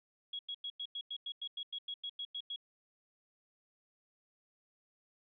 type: tone bursts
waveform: sine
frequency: 3322 Hz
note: G#7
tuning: in tune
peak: -38 dBFS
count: 15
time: 0.33-2.561 s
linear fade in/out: 5 ms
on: 61 ms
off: 94 ms
effects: none